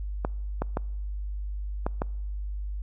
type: clicks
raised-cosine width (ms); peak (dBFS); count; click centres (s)
1; -13; 5; 0.249 / 0.62 / 0.771 / 1.865 / 2.019
effects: noise-tail reverb RT60 1.0 s tail -26 dB re dry + added 50 Hz sine -30 dBFS peak until 2.82 s